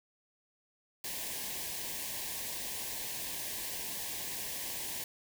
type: band-stop noise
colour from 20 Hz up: white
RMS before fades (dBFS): -39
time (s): 1.04-5.04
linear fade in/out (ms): 2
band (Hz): 1100 to 1600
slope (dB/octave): 96
effects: none